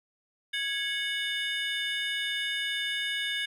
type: tone cluster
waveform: triangle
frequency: 1661 / 2204 / 2936 / 3601 Hz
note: G#6 / C#7 / F#7 / A7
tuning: 0 / -11 / -14 / +39 cents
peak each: -32 / -34 / -33 / -33 dBFS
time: 0.53-3.46 s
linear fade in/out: 10 ms
effects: none